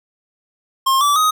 square tone with pitch steps, 1067 / 1156.9 / 1254.3 Hz, C6 / D6 / D#6, +34 / -26 / +14 cents, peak -13 dBFS, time 0.86-1.31 s, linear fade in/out 10 ms, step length 150 ms, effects none

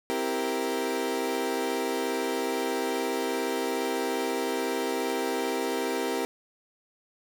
30% pulse chord, C dominant seventh, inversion none, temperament equal, 261.6 / 329.6 / 392 / 466.2 Hz, C4 / E4 / G4 / Bb4, 0 / 0 / 0 / 0 cents, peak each -31 / -32 / -29 / -29 dBFS, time 0.1-6.25 s, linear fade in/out 0 ms, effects none

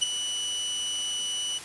sawtooth tone with ADSR envelope, 2960 Hz, F#7, in tune, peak -15 dBFS, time 0.01-1.59 s, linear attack 19 ms, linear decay 12 ms, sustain -10 dB, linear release 15 ms, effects white hiss -41 dBFS RMS until 1.64 s + resampled to 24000 Hz

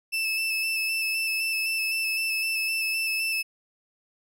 35% pulse tone with vibrato, 2634 Hz, E7, 2 cents flat, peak -23 dBFS, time 0.12-3.43 s, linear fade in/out 20 ms, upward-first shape square, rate 3.9 Hz, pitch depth 17 cents each way, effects none

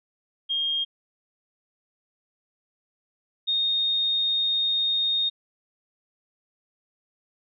sine tone pair in turn, 3228 / 3696 Hz, G#7 / A#7, -50 / -16 cents, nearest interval major second, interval 234 cents, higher second, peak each -23 / -21 dBFS, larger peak second, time 0.49-0.85 / 3.47-5.3 s, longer second, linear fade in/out 20 ms, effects none

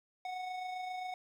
square tone with amplitude modulation, 737 Hz, F#5, 7 cents flat, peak -37 dBFS, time 0.25-1.14 s, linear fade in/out 2 ms, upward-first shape sine, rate 27.5 Hz, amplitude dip 35%, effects low-pass 4000 Hz 12 dB/octave + 11-bit

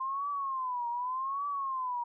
sine tone with vibrato, 1043 Hz, C6, 6 cents flat, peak -31 dBFS, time 0-2.04 s, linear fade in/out 10 ms, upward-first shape triangle, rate 0.85 Hz, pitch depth 180 cents each way, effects none

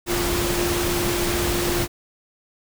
sine tone in noise, 349.2 Hz, F4, in tune, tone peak -24 dBFS, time 0.06-1.88 s, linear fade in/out 50 ms, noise pink, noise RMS -24 dBFS, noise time 0.06-1.88 s, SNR -3 dB, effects none

